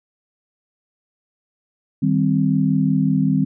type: chord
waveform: sine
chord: C minor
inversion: first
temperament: equal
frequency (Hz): 155.56 / 196 / 261.6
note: Eb3 / G3 / C4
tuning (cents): 0 / 0 / 0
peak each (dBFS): -19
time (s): 2.02-3.45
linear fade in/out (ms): 10
effects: none